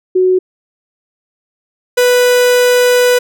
sine / 45% pulse tone pair in turn, 370 / 493.9 Hz, F#4 / B4, 0 / 0 cents, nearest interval perfect fourth, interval 500 cents, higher second, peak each -7 dBFS, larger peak neither, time 0.15-0.39 / 1.97-3.19 s, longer second, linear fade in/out 10 ms, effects none

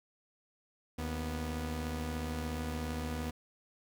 sawtooth tone pair together, 77.1 / 244.8 Hz, D#2 / B3, -15 / -15 cents, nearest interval octave + minor sixth, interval 2000 cents, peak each -33 / -35 dBFS, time 0.98-3.31 s, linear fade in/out 10 ms, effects none

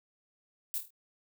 violet noise with echo, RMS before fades -34 dBFS, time 0.74-0.78 s, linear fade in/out 0 ms, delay 25 ms, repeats 5, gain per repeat -6 dB, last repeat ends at 0.905 s, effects none

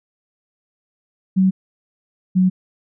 sine tone pair in turn, 188.8 / 185.13 Hz, F#3 / F#3, +35 / +1 cents, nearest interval unison, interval 34 cents, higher first, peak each -11 dBFS, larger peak neither, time 1.36-1.51 / 2.35-2.5 s, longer neither, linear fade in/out 20 ms, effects none

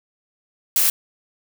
blue noise, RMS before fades -17 dBFS, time 0.76-0.9 s, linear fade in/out 2 ms, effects none

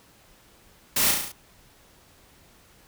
white noise with echo, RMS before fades -23 dBFS, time 0.96-1.11 s, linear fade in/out 5 ms, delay 35 ms, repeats 6, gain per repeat -3 dB, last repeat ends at 1.32 s, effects pink hiss -56 dBFS RMS until 2.87 s

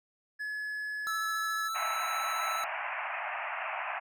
triangle tone, 1703 Hz, G#6, 43 cents sharp, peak -32 dBFS, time 0.39-1.69 s, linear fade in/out 20 ms
square tone with vibrato, 1318.5 Hz, E6, in tune, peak -33 dBFS, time 1.07-2.64 s, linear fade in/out 0 ms, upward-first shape sine, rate 14 Hz, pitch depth 11 cents each way
pink band-pass noise, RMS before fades -36 dBFS, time 1.74-4 s, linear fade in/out 20 ms, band 630 to 2700 Hz, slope 96 dB/octave
effects none

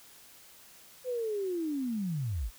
sine linear sweep, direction down, 515 to 39.04 Hz, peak -30 dBFS, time 1.04-2.51 s, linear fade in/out 50 ms, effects white hiss -55 dBFS RMS until 2.58 s

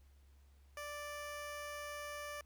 15% pulse tone, 587.3 Hz, D5, in tune, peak -37 dBFS, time 0.77-2.41 s, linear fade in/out 2 ms, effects added 69 Hz sine -61 dBFS peak until 2.45 s + pink hiss -75 dBFS RMS until 2.45 s

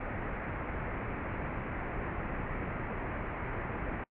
pink low-pass noise, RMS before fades -37 dBFS, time 0-4.04 s, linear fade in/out 5 ms, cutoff 2300 Hz, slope 48 dB/octave, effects noise-tail reverb RT60 0.1 s tail -25 dB re dry

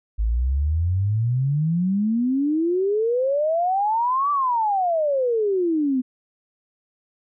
sine exponential two-way sweep, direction up then down, 51.91 to 1174.7 to 248.4 Hz, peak -18 dBFS, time 0.18-6.02 s, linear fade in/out 20 ms, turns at 4.31 s, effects none

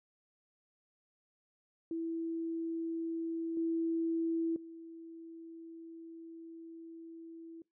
sine tone with level steps, 329.6 Hz, E4, in tune, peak -34 / -30 / -46 dBFS, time 1.91-7.62 s, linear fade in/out 2 ms, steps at 3.57 / 4.56 s, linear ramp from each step 2 ms, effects noise-tail reverb RT60 0.2 s tail -23 dB re dry

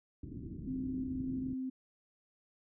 white low-pass noise, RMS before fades -44 dBFS, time 0.23-1.54 s, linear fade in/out 5 ms, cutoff 320 Hz, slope 48 dB/octave
sine tone, 260 Hz, C4, 11 cents flat, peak -35 dBFS, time 0.67-1.7 s, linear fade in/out 10 ms
effects none

